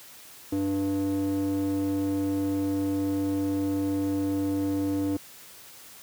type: tone with band-pass filter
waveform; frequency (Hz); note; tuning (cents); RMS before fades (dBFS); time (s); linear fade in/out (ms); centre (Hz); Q
square; 98; G2; 0; -27; 0.52-5.17; 5; 340; 4.6
effects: white hiss -48 dBFS RMS until 6.02 s + high-pass 60 Hz 12 dB/octave